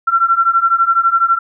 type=beating tone pair; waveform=sine; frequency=1350 / 1362 Hz; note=E6 / F6; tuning=+41 / -44 cents; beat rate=12 Hz; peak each=-14 / -12 dBFS; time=0.07-1.39 s; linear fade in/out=10 ms; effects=none